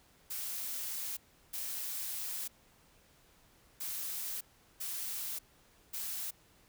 blue noise bursts at uneven times, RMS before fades -39 dBFS, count 5, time 0.3-1.17 / 1.53-2.48 / 3.8-4.41 / 4.8-5.39 / 5.93-6.31 s, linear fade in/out 10 ms, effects pink hiss -65 dBFS RMS until 6.68 s

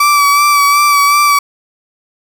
35% pulse tone with vibrato, 1155 Hz, D6, 29 cents flat, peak -5 dBFS, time 0-1.39 s, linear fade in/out 5 ms, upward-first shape sine, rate 2.7 Hz, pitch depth 27 cents each way, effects none

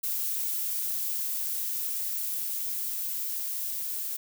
violet noise with level ramp, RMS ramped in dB -30 to -33 dBFS, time 0.03-4.17 s, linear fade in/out 10 ms, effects none

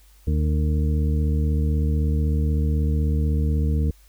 harmonic tone, 76.1 Hz, D#2, 38 cents flat, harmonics 1 / 2 / 3 / 4 / 6, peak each -19 / -26 / -30 / -34 / -35 dBFS, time 0.27-3.91 s, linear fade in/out 5 ms, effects added 50 Hz sine -50 dBFS peak until 4.08 s + white hiss -58 dBFS RMS until 4.08 s

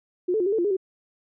sine tone with pitch steps, 359.6 / 436.3 / 356.2 / 397.3 / 442.9 / 346.8 / 411.3 / 378.1 Hz, F#4 / A4 / F4 / G4 / A4 / F4 / G#4 / F#4, -49 / -15 / +34 / +23 / +11 / -12 / -17 / +38 cents, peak -20 dBFS, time 0.28-0.768 s, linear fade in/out 10 ms, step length 61 ms, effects none

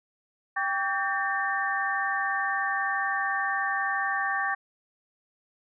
sine tone cluster, 787 / 1142 / 1579 / 1811 Hz, G5 / D6 / G6 / A6, +7 / -49 / +12 / +49 cents, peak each -31 / -31 / -32 / -29 dBFS, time 0.56-4.55 s, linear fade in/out 10 ms, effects none

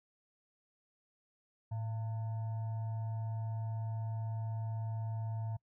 sine tone with frequency modulation, 110 Hz, A2, in tune, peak -35 dBFS, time 1.71-5.57 s, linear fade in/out 10 ms, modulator 794 Hz, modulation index 0.27, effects noise-tail reverb RT60 0.1 s tail -26 dB re dry

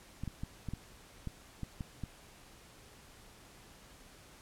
clicks, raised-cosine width 5 ms, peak -26 dBFS, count 9, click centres 0.236 / 0.277 / 0.435 / 0.687 / 0.736 / 1.273 / 1.633 / 1.808 / 2.037 s, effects pink hiss -57 dBFS RMS until 4.41 s + low-pass 12000 Hz 12 dB/octave

